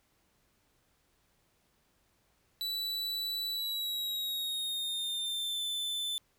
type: tone with pitch glide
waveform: 45% pulse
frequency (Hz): 3955 to 3524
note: B7 to A7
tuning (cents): +2 to +2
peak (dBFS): -32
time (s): 2.61-6.18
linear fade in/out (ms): 0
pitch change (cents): -200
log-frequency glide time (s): 3.51-5.63
effects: pink hiss -72 dBFS RMS until 6.38 s